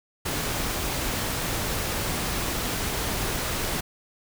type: noise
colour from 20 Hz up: pink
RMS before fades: -28 dBFS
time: 0.25-3.81 s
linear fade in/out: 10 ms
effects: none